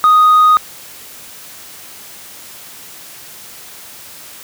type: tone with tanh clipping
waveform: sine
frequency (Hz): 1244.5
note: D#6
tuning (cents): 0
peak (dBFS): -6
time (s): 0.04-0.57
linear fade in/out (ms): 0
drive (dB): 1
effects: white hiss -35 dBFS RMS until 4.43 s + high-pass 60 Hz 12 dB/octave